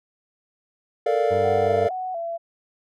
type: chord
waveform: triangle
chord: Bb major seventh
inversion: third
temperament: equal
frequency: 440 / 466.2 / 587.3 / 698.5 Hz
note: A4 / Bb4 / D5 / F5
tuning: 0 / 0 / 0 / 0 cents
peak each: -22 dBFS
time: 1.06-1.89 s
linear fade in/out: 5 ms
type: harmonic tone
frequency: 98 Hz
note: G2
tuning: in tune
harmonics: 1 / 2 / 3 / 4 / 5 / 6 / 7 / 8 / 9 / 10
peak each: -30 / -36 / -40 / -42 / -44 / -46 / -47 / -48 / -49 / -50 dBFS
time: 1.3-1.88 s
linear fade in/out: 20 ms
type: tone with vibrato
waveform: sine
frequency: 707 Hz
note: F5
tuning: 21 cents sharp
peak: -26 dBFS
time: 1.43-2.38 s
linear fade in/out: 20 ms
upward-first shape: square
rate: 2.1 Hz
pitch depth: 84 cents each way
effects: none